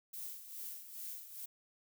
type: noise with tremolo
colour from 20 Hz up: violet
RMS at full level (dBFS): -44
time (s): 0.13-1.46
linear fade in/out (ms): 10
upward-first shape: sine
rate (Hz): 2.4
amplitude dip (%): 65
effects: none